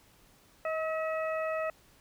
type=harmonic tone with a mistuned harmonic; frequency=642 Hz; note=E5; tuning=46 cents flat; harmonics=1 / 2 / 3 / 4; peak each=-31 / -37 / -41 / -43 dBFS; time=0.65-1.7 s; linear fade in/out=2 ms; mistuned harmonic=1; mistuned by=-20 cents; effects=pink hiss -62 dBFS RMS until 2 s